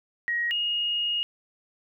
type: tone pair in turn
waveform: sine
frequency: 1892 / 2864 Hz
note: A#6 / F7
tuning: +25 / +43 cents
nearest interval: perfect fifth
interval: 718 cents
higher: second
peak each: -24 dBFS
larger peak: neither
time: 0.28-0.51 / 0.51-1.23 s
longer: second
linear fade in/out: 0 ms
effects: none